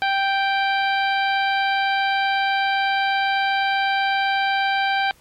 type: harmonic tone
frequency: 784 Hz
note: G5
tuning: in tune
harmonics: 1 / 2 / 3 / 4 / 5 / 6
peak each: -20 / -23 / -27 / -30 / -33 / -37 dBFS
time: 0.02-5.11 s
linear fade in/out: 0 ms
effects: pink hiss -54 dBFS RMS until 5.2 s + MP3 64 kbps